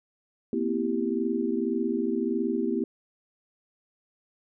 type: chord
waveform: sine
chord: C dominant seventh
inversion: third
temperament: equal with one note detuned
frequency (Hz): 233.1 / 254.9 / 329.6 / 392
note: Bb3 / C4 / E4 / G4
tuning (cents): 0 / -45 / 0 / 0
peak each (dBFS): -30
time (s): 0.53-2.84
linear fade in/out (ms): 2
effects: none